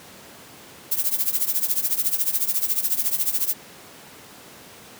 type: noise with tremolo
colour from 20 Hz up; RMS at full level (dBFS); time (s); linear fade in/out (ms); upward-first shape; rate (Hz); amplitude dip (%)
violet; -19; 0.91-3.54; 10; triangle; 14; 90
effects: pink hiss -44 dBFS RMS until 4.99 s + high-pass 150 Hz 12 dB/octave